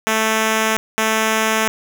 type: tone pair in turn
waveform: 5% pulse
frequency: 220 / 220 Hz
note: A3 / A3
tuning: 0 / 0 cents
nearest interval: unison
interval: 0 cents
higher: neither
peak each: -4 dBFS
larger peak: neither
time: 0.07-0.77 / 0.98-1.68 s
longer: neither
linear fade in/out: 0 ms
effects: none